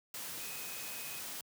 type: tone in noise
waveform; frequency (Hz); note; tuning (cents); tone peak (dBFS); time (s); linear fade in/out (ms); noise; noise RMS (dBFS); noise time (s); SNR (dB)
sine; 2520; D#7; +21; -50; 0.4-1.2; 2; white; -43; 0.14-1.41; -10
effects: high-pass 100 Hz 12 dB/octave